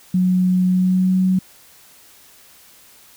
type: tone with pitch glide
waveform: sine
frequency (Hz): 183.2 to 186.29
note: F#3 to F#3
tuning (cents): -17 to +12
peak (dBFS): -13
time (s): 0.14-1.39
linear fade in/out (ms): 5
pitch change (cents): +29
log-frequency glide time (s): 0.67-1.17
effects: white hiss -48 dBFS RMS until 3.16 s